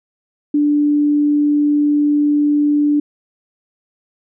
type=tone; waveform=sine; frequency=293.7 Hz; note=D4; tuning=in tune; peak=-11 dBFS; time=0.54-3 s; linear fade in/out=5 ms; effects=none